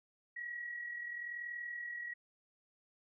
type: tone with amplitude modulation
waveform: sine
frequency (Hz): 1915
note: A#6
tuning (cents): +46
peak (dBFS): -38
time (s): 0.36-2.14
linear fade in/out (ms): 10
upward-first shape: sine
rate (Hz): 40.9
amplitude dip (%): 50
effects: none